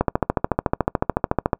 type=click train; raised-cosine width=1 ms; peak=-3 dBFS; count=22; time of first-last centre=0.01-1.532 s; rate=13.8 Hz; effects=noise-tail reverb RT60 0.1 s tail -25 dB re dry